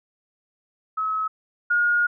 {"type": "tone pair in turn", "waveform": "sine", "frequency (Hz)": [1286, 1431], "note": ["E6", "F6"], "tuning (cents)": [-43, 42], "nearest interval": "major second", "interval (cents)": 185, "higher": "second", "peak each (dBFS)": [-22, -17], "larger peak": "second", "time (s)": [[0.97, 1.28], [1.7, 2.07]], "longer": "second", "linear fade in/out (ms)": 10, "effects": []}